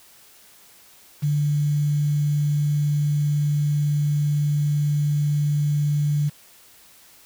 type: tone with quantisation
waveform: sine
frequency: 147 Hz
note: D3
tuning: 2 cents sharp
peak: -18 dBFS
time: 1.22-6.3 s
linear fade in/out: 20 ms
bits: 7
effects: white hiss -51 dBFS RMS until 7.25 s